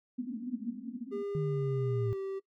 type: band-pass noise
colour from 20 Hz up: white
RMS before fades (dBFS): -39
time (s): 0.18-1.23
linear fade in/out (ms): 10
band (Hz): 220 to 260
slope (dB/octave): 96
type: tone with pitch glide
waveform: triangle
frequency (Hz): 403.4 to 388.1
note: G4 to G4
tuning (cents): +50 to -17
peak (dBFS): -32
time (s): 1.11-2.4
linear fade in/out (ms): 20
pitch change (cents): -67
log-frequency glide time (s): 2.03-2.16
type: linear sweep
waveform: sine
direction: down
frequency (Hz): 155.56 to 110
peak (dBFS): -30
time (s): 1.35-2.13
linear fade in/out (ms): 0
effects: noise-tail reverb RT60 0.1 s tail -19 dB re dry

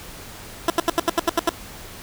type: tone bursts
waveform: 15% pulse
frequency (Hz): 336.7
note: E4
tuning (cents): +37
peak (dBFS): -9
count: 9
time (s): 0.68-1.493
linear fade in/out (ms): 2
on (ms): 21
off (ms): 78
effects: pink hiss -39 dBFS RMS until 2.02 s

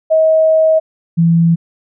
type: tone pair in turn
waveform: sine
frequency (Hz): 636 / 167.19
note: D#5 / E3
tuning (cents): +38 / +25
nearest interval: octave + major seventh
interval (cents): 2313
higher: first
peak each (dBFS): -7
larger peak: neither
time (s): 0.1-0.8 / 1.17-1.56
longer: first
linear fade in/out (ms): 20
effects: none

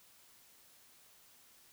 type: silence
effects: white hiss -63 dBFS RMS until 1.72 s

